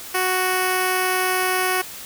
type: tone with notch filter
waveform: 5% pulse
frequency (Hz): 370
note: F#4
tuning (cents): 0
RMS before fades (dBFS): -21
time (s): 0.14-1.82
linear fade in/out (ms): 10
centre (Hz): 3800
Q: 0.92
effects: white hiss -36 dBFS RMS until 2.05 s